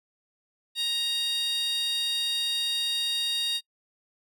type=tone with high-pass filter; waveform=15% pulse; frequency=935 Hz; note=A#5; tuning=5 cents sharp; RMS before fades=-28 dBFS; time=0.75-3.61 s; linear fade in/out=50 ms; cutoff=3800 Hz; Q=4.3; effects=noise-tail reverb RT60 0.1 s tail -25 dB re dry